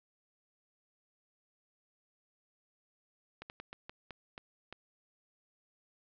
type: slowing click train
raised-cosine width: 0.3 ms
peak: -28 dBFS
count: 8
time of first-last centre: 3.42-4.726 s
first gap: 79 ms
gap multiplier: 1.28
effects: low-pass 5000 Hz 12 dB/octave